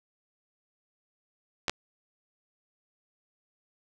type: clicks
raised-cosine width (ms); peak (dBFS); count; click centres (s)
0.2; -10; 2; 1.682 / 1.696
effects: none